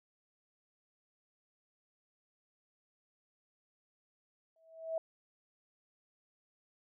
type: tone with exponential growth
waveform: sine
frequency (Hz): 650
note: E5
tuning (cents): -24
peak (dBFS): -30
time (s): 4.56-4.98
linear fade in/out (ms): 2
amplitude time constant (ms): 90
effects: none